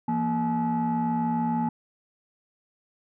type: tone cluster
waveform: sine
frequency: 168.1 / 234.7 / 856 Hz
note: E3 / A#3 / A5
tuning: +34 / +12 / -48 cents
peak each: -29 / -24 / -26 dBFS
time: 0.08-1.69 s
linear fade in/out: 5 ms
effects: tanh soft clip ceiling -19 dBFS